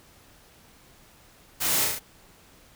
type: noise with echo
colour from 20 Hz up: white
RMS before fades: -27 dBFS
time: 1.6-1.86 s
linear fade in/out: 20 ms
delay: 34 ms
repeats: 4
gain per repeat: -2 dB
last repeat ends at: 1.996 s
effects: pink hiss -55 dBFS RMS until 2.75 s